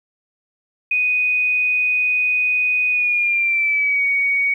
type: tone with pitch glide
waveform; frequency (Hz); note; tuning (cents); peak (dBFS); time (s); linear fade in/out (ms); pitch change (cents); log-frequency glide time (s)
sine; 2489 to 2243; D#7 to C#7; 0 to +20; -15; 0.91-4.54; 5; -180; 2.9-4.05
effects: 9-bit